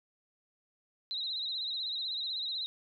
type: tone with vibrato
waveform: sine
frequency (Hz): 3916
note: B7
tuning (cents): -15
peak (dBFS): -33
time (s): 1.11-2.66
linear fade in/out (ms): 0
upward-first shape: sine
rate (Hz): 16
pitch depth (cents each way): 85
effects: none